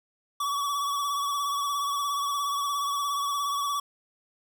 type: tone with vibrato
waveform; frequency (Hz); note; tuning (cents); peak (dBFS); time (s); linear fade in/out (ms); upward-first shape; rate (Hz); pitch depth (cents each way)
square; 1136; C#6; +42; -27; 0.4-3.8; 5; triangle; 17; 46
effects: none